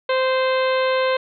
harmonic tone, 520 Hz, C5, 11 cents flat, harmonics 1 / 2 / 3 / 4 / 5 / 6 / 7 / 8, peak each -18 / -24 / -28 / -30 / -32 / -34 / -35 / -36 dBFS, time 0.09-1.17 s, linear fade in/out 5 ms, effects none

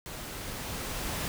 pink noise with level ramp, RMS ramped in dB -41 to -33 dBFS, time 0.06-1.28 s, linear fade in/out 0 ms, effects none

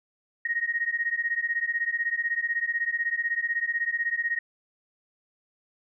sine beating tone pair, 1864.7 / 1880.7 Hz, A#6 / A#6, 0 / +15 cents, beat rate 16 Hz, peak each -28 dBFS, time 0.45-4.39 s, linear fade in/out 5 ms, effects none

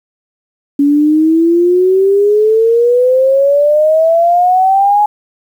sine exponential sweep, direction up, 281.5 to 842 Hz, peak -6 dBFS, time 0.79-5.06 s, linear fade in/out 5 ms, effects 7-bit

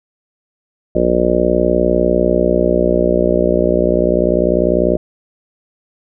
harmonic tone, 60.2 Hz, B1, 44 cents flat, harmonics 1 / 3 / 4 / 5 / 6 / 7 / 8 / 9 / 10, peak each -22 / -20 / -21 / -23 / -17 / -22 / -20 / -20 / -17 dBFS, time 0.95-4.97 s, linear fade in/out 5 ms, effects none

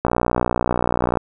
click train, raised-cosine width 1 ms, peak -4 dBFS, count 69, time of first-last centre 0.05-1.172 s, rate 60.6 Hz, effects none

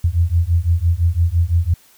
sine beating tone pair, 82.3 / 88.2 Hz, E2 / F2, -2 / +18 cents, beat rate 5.9 Hz, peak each -16 dBFS, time 0.04-1.74 s, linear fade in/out 5 ms, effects white hiss -51 dBFS RMS until 1.97 s

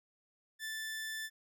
sawtooth tone, 1760 Hz, A6, in tune, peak -35 dBFS, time 0.59-1.3 s, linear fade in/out 50 ms, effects none

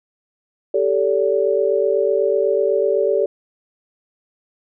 sine chord, G suspended second, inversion none, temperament equal with one note detuned, 392 / 440 / 572.6 Hz, G4 / A4 / D5, 0 / 0 / -44 cents, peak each -19 dBFS, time 0.74-3.26 s, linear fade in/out 5 ms, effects none

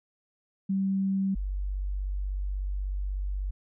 sine tone pair in turn, 193.5 / 48.19 Hz, G3 / G1, -22 / -29 cents, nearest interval 2 octaves, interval 2407 cents, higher first, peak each -24 / -28 dBFS, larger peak first, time 0.69-1.35 / 1.35-3.51 s, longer second, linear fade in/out 10 ms, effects none

